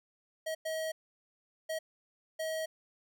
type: tone bursts at uneven times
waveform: square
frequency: 637 Hz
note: D#5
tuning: 41 cents sharp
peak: -34 dBFS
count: 4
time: 0.46-0.55 / 0.65-0.92 / 1.69-1.79 / 2.39-2.66 s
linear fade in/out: 10 ms
effects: none